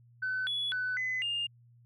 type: tone with pitch steps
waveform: sine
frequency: 1514 / 3396 / 1501 / 2025 / 2818 Hz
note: F#6 / G#7 / F#6 / B6 / F7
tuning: +39 / +38 / +24 / +43 / +15 cents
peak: -29 dBFS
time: 0.22-1.47 s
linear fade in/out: 10 ms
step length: 250 ms
effects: tanh soft clip ceiling -26 dBFS + added 119 Hz sine -57 dBFS peak until 1.85 s